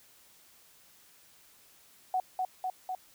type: tone with echo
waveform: sine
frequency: 743 Hz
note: F#5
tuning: 7 cents sharp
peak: -26 dBFS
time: 2.14-2.2 s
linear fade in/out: 2 ms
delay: 250 ms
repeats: 3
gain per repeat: -2 dB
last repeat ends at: 2.95 s
effects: white hiss -60 dBFS RMS until 3.14 s